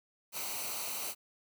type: noise with comb filter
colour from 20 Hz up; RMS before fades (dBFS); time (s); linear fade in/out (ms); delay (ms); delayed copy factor
white; -38; 0.32-1.15; 50; 0.58; -0.65
effects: none